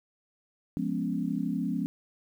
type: chord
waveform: sine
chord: C# dominant seventh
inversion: first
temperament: equal with one note detuned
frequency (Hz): 174.61 / 207.7 / 246.9 / 278.3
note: E#3 / G#3 / B3 / C#4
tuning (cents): 0 / 0 / 0 / +7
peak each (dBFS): -33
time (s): 0.77-1.86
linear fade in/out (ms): 0
effects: 10-bit